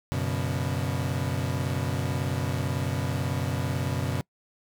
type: chord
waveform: 35% pulse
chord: F# suspended fourth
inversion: none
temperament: equal with one note detuned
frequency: 92.5 / 123.47 / 141.59 Hz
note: F#2 / B2 / C#3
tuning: 0 / 0 / +37 cents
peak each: -29 dBFS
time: 0.12-4.21 s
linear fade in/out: 0 ms
effects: noise-tail reverb RT60 0.1 s tail -25 dB re dry